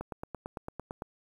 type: click train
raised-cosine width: 1 ms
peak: -23 dBFS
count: 10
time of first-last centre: 0.01-1.021 s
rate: 8.9 Hz
effects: 9-bit